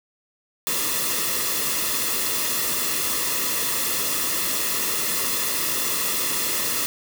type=noise with comb filter; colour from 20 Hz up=white; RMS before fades=-24 dBFS; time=0.67-6.86 s; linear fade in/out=0 ms; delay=1.3 ms; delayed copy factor=-0.65; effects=none